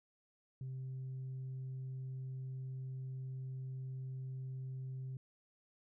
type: tone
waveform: sine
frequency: 130.81 Hz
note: C3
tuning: in tune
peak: -39 dBFS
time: 0.61-5.17 s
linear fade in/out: 2 ms
effects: tanh soft clip ceiling -39 dBFS